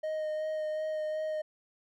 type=tone with vibrato; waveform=triangle; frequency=620 Hz; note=D#5; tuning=6 cents flat; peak=-29 dBFS; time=0.03-1.42 s; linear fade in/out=10 ms; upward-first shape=sine; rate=2.7 Hz; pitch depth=14 cents each way; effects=none